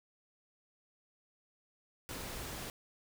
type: noise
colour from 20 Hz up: pink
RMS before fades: -43 dBFS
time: 2.09-2.7 s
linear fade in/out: 0 ms
effects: none